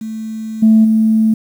sine tone with level steps, 220 Hz, A3, in tune, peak -21 / -4 / -8 dBFS, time 0.01-1.34 s, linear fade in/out 5 ms, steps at 0.62 / 0.84 s, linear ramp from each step 10 ms, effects tanh soft clip ceiling -1 dBFS + 7-bit

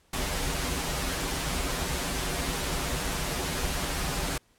pink noise with comb filter, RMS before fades -30 dBFS, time 0.13-4.38 s, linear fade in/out 5 ms, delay 9.3 ms, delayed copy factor -0.9, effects pink hiss -65 dBFS RMS until 4.58 s + low-pass 12000 Hz 12 dB/octave

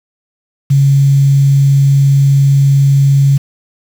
sine tone with quantisation, 138.59 Hz, C#3, in tune, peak -5 dBFS, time 0.7-3.38 s, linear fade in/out 10 ms, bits 5, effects none

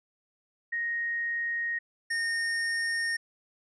sine / square tone pair in turn, 1869 / 1839 Hz, A#6 / A#6, +4 / -24 cents, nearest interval unison, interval 28 cents, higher first, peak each -28 dBFS, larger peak neither, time 0.72-1.79 / 2.1-3.17 s, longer neither, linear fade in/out 10 ms, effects resampled to 22050 Hz

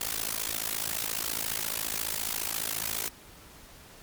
white noise with amplitude modulation, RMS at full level -28 dBFS, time 0.01-3.08 s, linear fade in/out 0 ms, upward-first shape sine, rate 54.5 Hz, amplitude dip 100%, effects pink hiss -51 dBFS RMS until 4.02 s + MP3 96 kbps

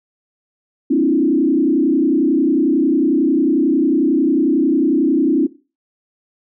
sine tone with frequency modulation, 295.8 Hz, D4, 13 cents sharp, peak -11 dBFS, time 0.9-5.47 s, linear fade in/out 10 ms, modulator 31.1 Hz, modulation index 1.5, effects noise-tail reverb RT60 0.3 s tail -17 dB re dry

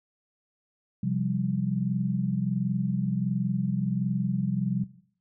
sine chord, C suspended fourth, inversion none, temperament equal, 130.81 / 174.61 / 196 Hz, C3 / F3 / G3, 0 / 0 / 0 cents, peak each -29 dBFS, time 1.03-4.84 s, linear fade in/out 5 ms, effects noise-tail reverb RT60 0.6 s tail -18 dB re dry

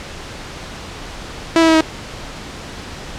sawtooth tone with pitch steps, 329.6 / 325.6 / 321.7 / 317.8 Hz, E4 / E4 / E4 / D#4, 0 / -21 / -42 / +37 cents, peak -5 dBFS, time 1.56-1.808 s, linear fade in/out 0 ms, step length 62 ms, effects pink hiss -31 dBFS RMS until 3.18 s + low-pass 6000 Hz 12 dB/octave

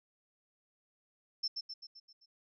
sine tone with echo, 5330 Hz, E8, 18 cents sharp, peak -31 dBFS, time 1.43-1.48 s, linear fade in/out 10 ms, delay 130 ms, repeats 6, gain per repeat -5 dB, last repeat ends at 2.26 s, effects none

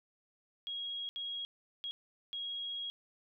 sine tone bursts at uneven times, 3295 Hz, G#7, 14 cents flat, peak -37 dBFS, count 4, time 0.67-1.09 / 1.16-1.45 / 1.84-1.91 / 2.33-2.9 s, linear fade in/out 0 ms, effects none

